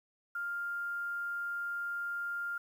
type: tone with quantisation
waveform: sine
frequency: 1400 Hz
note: F6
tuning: 4 cents sharp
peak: -34 dBFS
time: 0.35-2.58 s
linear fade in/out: 5 ms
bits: 10
effects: none